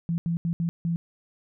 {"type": "tone bursts at uneven times", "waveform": "sine", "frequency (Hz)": 168.4, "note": "E3", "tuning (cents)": 37, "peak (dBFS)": -23, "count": 5, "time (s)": [[0.09, 0.18], [0.26, 0.37], [0.45, 0.53], [0.6, 0.69], [0.85, 0.96]], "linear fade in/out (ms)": 0, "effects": []}